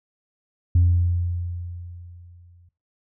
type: tone with exponential decay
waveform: sine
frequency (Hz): 87.31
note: F2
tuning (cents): 0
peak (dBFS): -11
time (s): 0.75-2.69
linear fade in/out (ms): 5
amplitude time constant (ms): 420
effects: noise-tail reverb RT60 0.3 s tail -19 dB re dry + tanh soft clip ceiling -10 dBFS